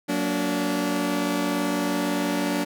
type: chord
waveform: sawtooth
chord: Gb augmented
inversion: none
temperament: just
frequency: 185 / 231.2 / 289.1 Hz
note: Gb3 / Bb3 / D4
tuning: 0 / -14 / -27 cents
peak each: -25 / -26 / -21 dBFS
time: 0.08-2.65 s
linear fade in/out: 20 ms
effects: none